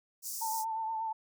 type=high-pass noise; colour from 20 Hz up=pink; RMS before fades=-39 dBFS; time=0.22-0.65 s; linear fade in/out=50 ms; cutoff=5300 Hz; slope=48 dB/octave
type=tone with vibrato; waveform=sine; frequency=890 Hz; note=A5; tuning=20 cents sharp; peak=-32 dBFS; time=0.41-1.13 s; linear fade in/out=10 ms; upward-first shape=triangle; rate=8.4 Hz; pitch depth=41 cents each way
effects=none